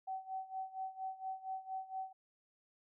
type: tone with tremolo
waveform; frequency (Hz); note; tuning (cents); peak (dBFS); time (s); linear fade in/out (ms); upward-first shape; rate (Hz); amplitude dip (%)
sine; 761; F#5; +48; -37; 0.07-2.13; 10; sine; 4.3; 85
effects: none